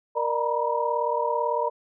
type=tone cluster; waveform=sine; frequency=468.7 / 597 / 937 / 975 Hz; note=A#4 / D5 / A#5 / B5; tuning=+9 / +28 / +9 / -23 cents; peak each=-28 dBFS; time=0.15-1.7 s; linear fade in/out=20 ms; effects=none